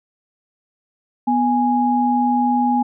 sine tone pair together, 246.5 / 829.1 Hz, B3 / G#5, -3 / -3 cents, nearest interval octave + major sixth, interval 2100 cents, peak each -17 dBFS, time 1.27-2.83 s, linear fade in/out 10 ms, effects none

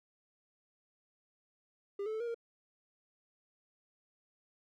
triangle tone with pitch steps, 400.9 / 435.1 / 438.6 / 473.3 / 464.8 Hz, G4 / A4 / A4 / A#4 / A#4, +39 / -19 / -6 / +26 / -5 cents, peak -33 dBFS, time 1.99-2.345 s, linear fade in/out 5 ms, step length 71 ms, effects none

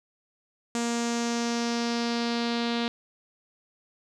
sawtooth tone with low-pass filter sweep, 235.2 Hz, A#3, 16 cents sharp, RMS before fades -28 dBFS, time 0.75-2.88 s, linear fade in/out 0 ms, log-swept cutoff 7300 to 3900 Hz, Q 3.1, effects none

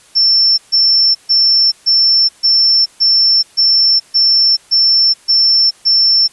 sine tone bursts, 5380 Hz, E8, 34 cents sharp, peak -7 dBFS, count 11, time 0.15-6.28 s, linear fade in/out 20 ms, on 430 ms, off 140 ms, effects white hiss -45 dBFS RMS until 6.32 s + resampled to 24000 Hz

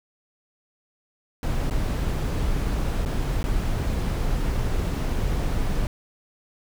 brown noise with dropouts, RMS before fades -24 dBFS, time 1.43-5.87 s, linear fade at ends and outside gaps 1 ms, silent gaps 1.699-1.709 / 3.051-3.059 / 3.43-3.44 s, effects none

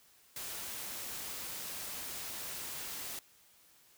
white noise, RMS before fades -42 dBFS, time 0.36-3.19 s, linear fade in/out 2 ms, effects white hiss -64 dBFS RMS until 3.97 s

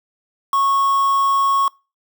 triangle tone with quantisation, 1100 Hz, C#6, 14 cents flat, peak -12 dBFS, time 0.53-1.68 s, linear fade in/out 2 ms, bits 5, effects noise-tail reverb RT60 0.3 s tail -26 dB re dry

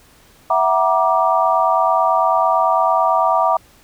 sine tone cluster, 660 / 749 / 951 / 1177 Hz, E5 / F#5 / A#5 / D6, +2 / +21 / +34 / +3 cents, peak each -18 dBFS, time 0.5-3.57 s, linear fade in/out 5 ms, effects pink hiss -50 dBFS RMS until 3.83 s

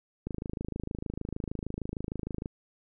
click train, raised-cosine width 3 ms, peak -21 dBFS, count 59, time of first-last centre 0.27-2.459 s, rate 26.5 Hz, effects none

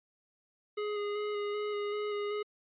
square tone with vibrato, 415.3 Hz, G#4, in tune, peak -33 dBFS, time 0.77-2.43 s, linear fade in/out 10 ms, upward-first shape square, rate 2.6 Hz, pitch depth 14 cents each way, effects resampled to 8000 Hz

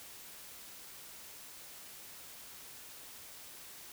silence, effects white hiss -51 dBFS RMS until 3.92 s

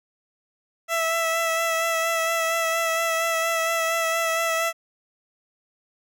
15% pulse tone with vibrato, 659.3 Hz, E5, in tune, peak -15 dBFS, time 0.88-4.73 s, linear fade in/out 50 ms, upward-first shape sine, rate 4.3 Hz, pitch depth 21 cents each way, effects none

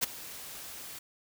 white noise with ADSR envelope, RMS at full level -25 dBFS, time 0.01-0.99 s, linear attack 25 ms, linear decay 13 ms, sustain -19 dB, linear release 6 ms, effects none

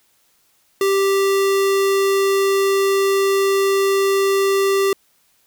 square tone, 392 Hz, G4, in tune, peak -15 dBFS, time 0.81-4.93 s, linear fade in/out 2 ms, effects white hiss -60 dBFS RMS until 5.46 s

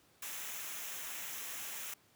white noise with comb filter, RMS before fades -43 dBFS, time 0.22-1.94 s, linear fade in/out 5 ms, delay 0.22 ms, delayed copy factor -0.55, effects pink hiss -67 dBFS RMS until 2.15 s + high-pass 100 Hz 12 dB/octave

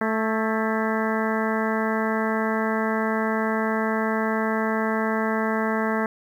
harmonic tone with a mistuned harmonic, 219.9 Hz, A3, 1 cent flat, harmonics 1 / 2 / 3 / 4 / 5 / 6 / 7 / 8 / 9, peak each -25 / -28 / -30 / -31 / -32 / -33 / -33 / -34 / -35 dBFS, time 0.01-6.06 s, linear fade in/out 2 ms, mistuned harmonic 7, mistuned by +63 cents, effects 9-bit

